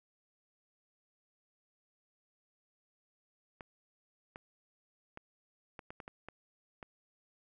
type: clicks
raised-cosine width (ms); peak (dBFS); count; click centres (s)
0.5; -30; 9; 3.608 / 4.359 / 5.174 / 5.792 / 5.905 / 6.002 / 6.079 / 6.286 / 6.828
effects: none